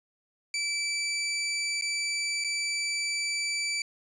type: tone with dropouts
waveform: 20% pulse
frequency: 2320 Hz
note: D7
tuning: 22 cents flat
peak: -23 dBFS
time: 0.54-3.82 s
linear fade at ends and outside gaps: 2 ms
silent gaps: 1.812-1.821 / 2.44-2.445 s
effects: resampled to 22050 Hz